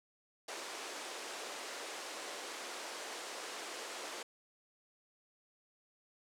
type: band-pass noise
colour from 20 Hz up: pink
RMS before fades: -45 dBFS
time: 0.48-4.23 s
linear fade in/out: 5 ms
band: 370 to 9000 Hz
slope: 24 dB/octave
effects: none